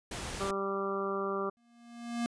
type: noise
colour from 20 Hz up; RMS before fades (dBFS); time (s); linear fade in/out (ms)
pink; -39; 0.11-0.51; 5
type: harmonic tone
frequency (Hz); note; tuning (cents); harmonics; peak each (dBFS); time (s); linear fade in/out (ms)
196.2; G3; +2; 1 / 2 / 3 / 4 / 5 / 6 / 7; -40 / -34 / -40 / -45 / -45 / -36 / -44; 0.4-1.5; 10
type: tone with exponential growth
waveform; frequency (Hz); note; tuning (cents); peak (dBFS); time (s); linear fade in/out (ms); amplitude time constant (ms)
square; 235.9; A#3; +21; -29; 1.57-2.26; 0; 150
effects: resampled to 22050 Hz